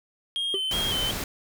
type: tone with vibrato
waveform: triangle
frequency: 3154 Hz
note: G7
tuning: 10 cents sharp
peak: -24 dBFS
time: 0.36-1.11 s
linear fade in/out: 0 ms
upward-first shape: square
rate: 2.7 Hz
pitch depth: 46 cents each way
type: tone with exponential decay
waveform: triangle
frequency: 389.5 Hz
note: G4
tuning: 11 cents flat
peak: -21 dBFS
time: 0.54-0.62 s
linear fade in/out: 2 ms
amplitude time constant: 17 ms
type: noise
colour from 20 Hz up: pink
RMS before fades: -31 dBFS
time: 0.71-1.24 s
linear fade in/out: 2 ms
effects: none